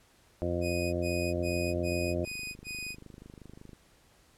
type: harmonic tone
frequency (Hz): 87.31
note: F2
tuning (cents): 0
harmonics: 1 / 2 / 3 / 4 / 5 / 6 / 7 / 8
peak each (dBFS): -34 / -38 / -38 / -34 / -45 / -38 / -35 / -48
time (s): 0.42-2.25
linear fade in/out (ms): 0
type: tone bursts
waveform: sawtooth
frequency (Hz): 2489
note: D#7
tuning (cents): 0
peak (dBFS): -33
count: 6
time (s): 0.61-2.96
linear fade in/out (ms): 50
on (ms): 320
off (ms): 86
type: click train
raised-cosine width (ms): 3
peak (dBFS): -35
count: 61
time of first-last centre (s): 1.37-3.732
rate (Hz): 25.4
effects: pink hiss -63 dBFS RMS until 4.37 s + low-pass 12000 Hz 12 dB/octave